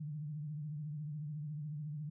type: tone with vibrato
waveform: sine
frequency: 150 Hz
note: D3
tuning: 37 cents sharp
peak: -39 dBFS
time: 0-2.1 s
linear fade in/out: 10 ms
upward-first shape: triangle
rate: 14 Hz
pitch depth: 100 cents each way
effects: none